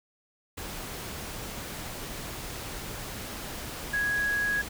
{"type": "tone in noise", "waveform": "sine", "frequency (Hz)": 1661.2, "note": "G#6", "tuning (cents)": 0, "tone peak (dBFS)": -25, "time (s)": [3.93, 4.62], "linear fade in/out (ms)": 10, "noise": "pink", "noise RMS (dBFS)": -38, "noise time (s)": [0.57, 4.69], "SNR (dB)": 10, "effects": []}